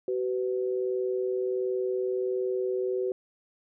sine tone pair together, 378.7 / 500.1 Hz, F#4 / B4, +40 / +22 cents, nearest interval perfect fourth, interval 482 cents, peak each -27 / -32 dBFS, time 0.08-3.12 s, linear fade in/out 2 ms, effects none

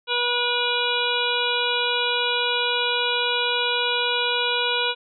harmonic tone, 484.9 Hz, B4, 32 cents flat, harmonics 1 / 2 / 3 / 5 / 6 / 7 / 8, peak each -28 / -28 / -28 / -28 / -28 / -28 / -28 dBFS, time 0.07-4.95 s, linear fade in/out 50 ms, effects none

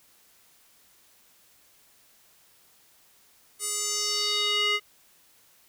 square tone with band-pass filter sweep, 415.3 Hz, G#4, in tune, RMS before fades -27 dBFS, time 3.59-4.8 s, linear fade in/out 50 ms, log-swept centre 9400 to 2400 Hz, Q 3, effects white hiss -60 dBFS RMS until 5.68 s

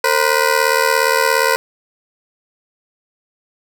15% pulse ring-modulated tone, 493.9 Hz, B4, in tune, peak -3 dBFS, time 0.04-1.56 s, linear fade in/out 0 ms, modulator 38.6 Hz, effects none

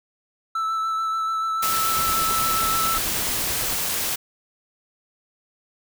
triangle tone with vibrato, 1318.5 Hz, E6, in tune, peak -20 dBFS, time 0.55-2.98 s, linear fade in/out 5 ms, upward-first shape sine, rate 6.9 Hz, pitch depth 14 cents each way
white noise, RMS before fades -25 dBFS, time 1.62-4.16 s, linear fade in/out 10 ms
pink noise with tremolo, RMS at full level -32 dBFS, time 1.96-3.75 s, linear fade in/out 10 ms, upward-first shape sine, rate 9.2 Hz, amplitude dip 55%
effects none

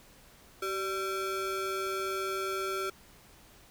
square ring-modulated tone, 485.9 Hz, B4, 28 cents flat, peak -29 dBFS, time 0.62-2.9 s, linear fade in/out 5 ms, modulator 869 Hz, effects pink hiss -57 dBFS RMS until 3.7 s

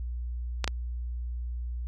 clicks, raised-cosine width 0.2 ms, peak -10 dBFS, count 2, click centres 0.643 / 0.677 s, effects added 60 Hz sine -31 dBFS peak until 1.87 s

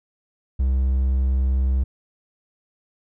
triangle tone, 65.41 Hz, C2, in tune, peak -15 dBFS, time 0.59-1.84 s, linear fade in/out 10 ms, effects none

